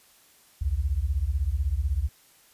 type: beating tone pair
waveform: sine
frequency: 61.74 / 77.74 Hz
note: B1 / D#2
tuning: 0 / -1 cents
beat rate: 16 Hz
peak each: -26 / -26 dBFS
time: 0.61-2.09 s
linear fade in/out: 10 ms
effects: white hiss -58 dBFS RMS until 2.53 s + resampled to 32000 Hz